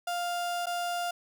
35% pulse tone with dropouts, 700 Hz, F5, 4 cents sharp, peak -28 dBFS, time 0.07-1.11 s, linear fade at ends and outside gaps 5 ms, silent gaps 0.659-0.667 s, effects none

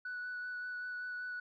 sine tone with vibrato, 1480 Hz, F#6, in tune, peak -37 dBFS, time 0.05-1.4 s, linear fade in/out 5 ms, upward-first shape sine, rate 5.2 Hz, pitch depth 12 cents each way, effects tanh soft clip ceiling -36 dBFS

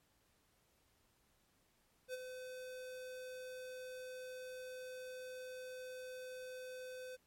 square tone with ADSR envelope, 509 Hz, C5, 48 cents flat, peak -40 dBFS, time 2.08-7.17 s, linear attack 57 ms, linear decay 26 ms, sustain -7 dB, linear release 24 ms, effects pink hiss -75 dBFS RMS until 7.26 s + MP3 64 kbps

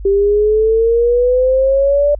sine exponential sweep, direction up, 391.4 to 587.3 Hz, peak -9 dBFS, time 0.05-2.15 s, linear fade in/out 5 ms, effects added 50 Hz sine -25 dBFS peak until 2.19 s

